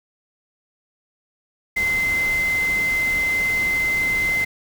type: tone in noise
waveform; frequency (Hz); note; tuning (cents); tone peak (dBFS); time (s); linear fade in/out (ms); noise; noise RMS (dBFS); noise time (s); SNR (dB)
sine; 2067; C7; -22; -18; 1.76-4.45; 10; pink; -32; 1.76-4.45; +11
effects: none